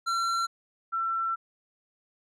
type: tone pair in turn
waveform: square / sine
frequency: 1359 / 1344.9 Hz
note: F6 / E6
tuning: -48 / +34 cents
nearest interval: unison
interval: 18 cents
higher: first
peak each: -26 dBFS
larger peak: neither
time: 0.06-0.47 / 0.92-1.36 s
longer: second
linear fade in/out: 20 ms
effects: low-pass 7000 Hz 12 dB/octave